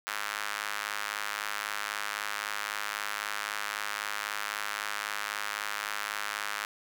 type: tone with high-pass filter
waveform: square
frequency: 51.91 Hz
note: G#1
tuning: in tune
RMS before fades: -35 dBFS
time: 0.07-6.65 s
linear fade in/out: 0 ms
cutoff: 1400 Hz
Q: 1.7
effects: none